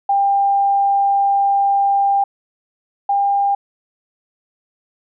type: tone pair in turn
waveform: sine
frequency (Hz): 796 / 800.4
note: G5 / G5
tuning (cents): +26 / +36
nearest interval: unison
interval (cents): 10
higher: second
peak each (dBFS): -12 / -13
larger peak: first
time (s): 0.09-2.24 / 3.09-3.55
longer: first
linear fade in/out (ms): 5
effects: none